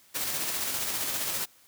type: noise with tremolo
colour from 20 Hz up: white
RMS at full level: -30 dBFS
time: 0.14-1.46 s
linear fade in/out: 20 ms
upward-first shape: square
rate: 15 Hz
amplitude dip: 25%
effects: white hiss -59 dBFS RMS until 1.67 s + high-pass 60 Hz 12 dB/octave